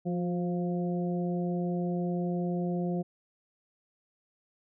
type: harmonic tone with a mistuned harmonic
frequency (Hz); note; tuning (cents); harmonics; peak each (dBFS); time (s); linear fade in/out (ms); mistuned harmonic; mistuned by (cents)
175.5; F3; +9; 1 / 2 / 3 / 4; -29 / -35 / -39 / -41; 0.05-3.03; 20; 2; +28
effects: none